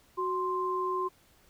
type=tone pair together; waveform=sine; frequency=370 / 1046.5 Hz; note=F#4 / C6; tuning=0 / 0 cents; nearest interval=octave + tritone; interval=1800 cents; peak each=-32 / -30 dBFS; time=0.17-1.09 s; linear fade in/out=20 ms; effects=pink hiss -63 dBFS RMS until 1.49 s